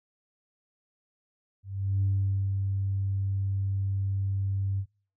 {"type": "tone with ADSR envelope", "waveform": "sine", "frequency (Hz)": 97.7, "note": "G2", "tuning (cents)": -5, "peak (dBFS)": -21, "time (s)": [1.63, 4.86], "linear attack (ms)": 390, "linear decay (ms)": 480, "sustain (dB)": -4, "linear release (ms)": 71, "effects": ["noise-tail reverb RT60 0.4 s tail -25 dB re dry", "tanh soft clip ceiling -19 dBFS"]}